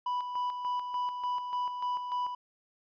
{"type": "tone with tremolo", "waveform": "triangle", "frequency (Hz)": 987.8, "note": "B5", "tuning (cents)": 0, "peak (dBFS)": -27, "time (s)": [0.06, 2.35], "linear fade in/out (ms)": 5, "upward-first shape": "square", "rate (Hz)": 3.4, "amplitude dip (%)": 50, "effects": ["resampled to 11025 Hz"]}